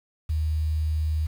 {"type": "tone with quantisation", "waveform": "sine", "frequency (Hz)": 77.78, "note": "D#2", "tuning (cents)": 0, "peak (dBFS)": -22, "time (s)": [0.29, 1.27], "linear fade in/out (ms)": 10, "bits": 8, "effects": []}